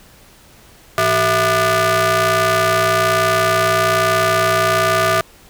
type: ring-modulated tone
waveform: sawtooth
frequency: 273.6 Hz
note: C#4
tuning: 23 cents flat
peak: -6 dBFS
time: 0.98-5.21 s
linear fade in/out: 0 ms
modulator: 927 Hz
effects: pink hiss -46 dBFS RMS until 5.49 s